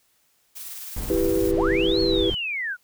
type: noise with tremolo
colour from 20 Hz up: blue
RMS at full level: -35 dBFS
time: 0.55-1.52 s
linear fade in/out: 20 ms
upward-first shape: triangle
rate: 19 Hz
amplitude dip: 35%
type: noise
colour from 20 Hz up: brown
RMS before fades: -30 dBFS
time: 0.96-2.35 s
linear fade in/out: 5 ms
type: chord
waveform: sine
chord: E minor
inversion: none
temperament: equal with one note detuned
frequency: 330.8 / 392 / 493.9 Hz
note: E4 / G4 / B4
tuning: +6 / 0 / 0 cents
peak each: -23 / -23 / -25 dBFS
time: 1.1-2.3 s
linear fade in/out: 2 ms
type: linear two-way sweep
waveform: sine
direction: up then down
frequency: 155.56 to 4376 to 1389 Hz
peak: -25 dBFS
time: 1.53-2.77 s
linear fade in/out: 50 ms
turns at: 2 s
effects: white hiss -65 dBFS RMS until 2.83 s